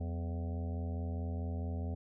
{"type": "harmonic tone with a mistuned harmonic", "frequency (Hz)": 84.6, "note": "E2", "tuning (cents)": 45, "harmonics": [1, 2, 3, 5, 6, 7, 8, 9], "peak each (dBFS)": [-35, -45, -45, -51, -55, -53, -55, -55], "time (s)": [0, 1.95], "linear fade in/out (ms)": 10, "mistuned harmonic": 2, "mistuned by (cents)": 150, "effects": []}